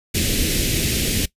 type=band-stop noise; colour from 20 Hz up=pink; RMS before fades=-20 dBFS; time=0.14-1.26 s; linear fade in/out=10 ms; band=450 to 2200 Hz; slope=24 dB/octave; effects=noise-tail reverb RT60 0.1 s tail -19 dB re dry + resampled to 32000 Hz